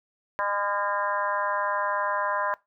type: harmonic tone with a mistuned harmonic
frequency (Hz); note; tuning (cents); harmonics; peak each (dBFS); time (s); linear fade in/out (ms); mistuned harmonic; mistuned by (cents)
203.1; G#3; -38; 3 / 4 / 5 / 6 / 7 / 8 / 9; -31 / -37 / -27 / -37 / -37 / -32 / -39; 0.39-2.54; 0; 7; -29
effects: noise-tail reverb RT60 0.2 s tail -21 dB re dry